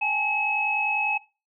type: tone cluster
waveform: sine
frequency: 805 / 855 / 2572 Hz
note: G5 / A5 / E7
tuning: +46 / -50 / -43 cents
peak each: -31 / -29 / -24 dBFS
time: 0.01-1.18 s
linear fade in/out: 10 ms
effects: noise-tail reverb RT60 0.3 s tail -20 dB re dry